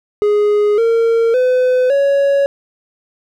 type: tone with pitch steps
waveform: triangle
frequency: 415.9 / 458.8 / 506.2 / 558.4 Hz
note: G#4 / A#4 / B4 / C#5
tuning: +2 / -28 / +43 / +13 cents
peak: -8 dBFS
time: 0.22-2.46 s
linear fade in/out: 0 ms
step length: 560 ms
effects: none